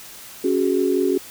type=chord; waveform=sine; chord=C# suspended fourth; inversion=none; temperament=equal; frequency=277.2 / 370 / 415.3 Hz; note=C#4 / F#4 / G#4; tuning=0 / 0 / 0 cents; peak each=-22 / -19 / -23 dBFS; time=0.44-1.18 s; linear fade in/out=5 ms; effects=white hiss -40 dBFS RMS until 1.3 s